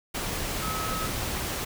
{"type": "tone in noise", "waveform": "sine", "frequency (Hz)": 1285, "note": "E6", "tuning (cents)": -45, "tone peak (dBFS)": -32, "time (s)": [0.62, 1.07], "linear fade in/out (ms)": 10, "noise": "pink", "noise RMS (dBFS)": -31, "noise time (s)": [0.14, 1.65], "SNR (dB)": -4, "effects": []}